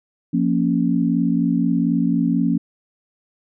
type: chord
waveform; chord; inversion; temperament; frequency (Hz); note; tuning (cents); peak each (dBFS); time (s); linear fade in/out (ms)
sine; Bb minor; second; equal; 174.61 / 233.1 / 277.2; F3 / Bb3 / Db4; 0 / 0 / 0; -20; 0.33-2.58; 10
effects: none